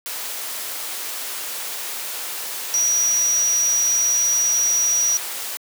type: tone in noise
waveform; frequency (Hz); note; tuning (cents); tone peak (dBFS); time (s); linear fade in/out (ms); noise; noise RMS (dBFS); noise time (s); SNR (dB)
sine; 5790; F#8; -38; -16; 2.74-5.17; 0; white; -29; 0.06-5.57; +10
effects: high-pass 400 Hz 12 dB/octave